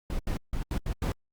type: noise bursts at uneven times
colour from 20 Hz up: brown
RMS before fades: -29 dBFS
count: 6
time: 0.1-0.19 / 0.27-0.37 / 0.53-0.63 / 0.71-0.78 / 0.86-0.93 / 1.02-1.12 s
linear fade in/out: 2 ms
effects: Opus 48 kbps